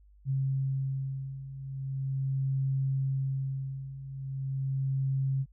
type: beating tone pair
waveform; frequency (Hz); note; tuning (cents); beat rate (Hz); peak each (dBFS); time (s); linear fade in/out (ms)
sine; 134.5 / 134.9; C3 / C#3; +48 / -47; 0.4; -34 / -30; 0.25-5.46; 50
effects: added 50 Hz sine -55 dBFS peak until 5.52 s